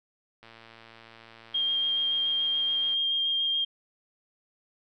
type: click train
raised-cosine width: 0.3 ms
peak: -33 dBFS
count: 287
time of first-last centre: 0.43-2.939 s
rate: 114 Hz
type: tone with vibrato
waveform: sine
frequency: 3212 Hz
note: G7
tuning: 41 cents sharp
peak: -24 dBFS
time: 1.54-3.65 s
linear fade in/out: 10 ms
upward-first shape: square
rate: 7 Hz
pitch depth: 9 cents each way
effects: none